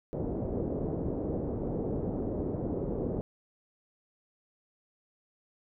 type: low-pass noise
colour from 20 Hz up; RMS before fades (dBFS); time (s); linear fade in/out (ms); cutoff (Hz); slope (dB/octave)
white; -33; 0.13-3.21; 0; 490; 24
effects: none